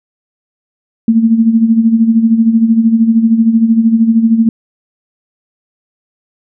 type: tone with tremolo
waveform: sine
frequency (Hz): 226.4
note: A3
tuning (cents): +50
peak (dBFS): -3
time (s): 1.08-4.49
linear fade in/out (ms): 2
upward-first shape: sine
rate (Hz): 13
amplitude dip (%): 65
effects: none